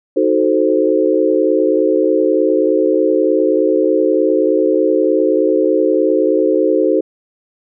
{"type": "chord", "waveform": "sine", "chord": "D# diminished seventh", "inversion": "none", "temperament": "equal", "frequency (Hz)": [311.1, 370, 440, 523.3], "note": ["D#4", "F#4", "A4", "C5"], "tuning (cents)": [0, 0, 0, 0], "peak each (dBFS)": -16, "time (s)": [0.16, 7.01], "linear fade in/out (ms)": 10, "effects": []}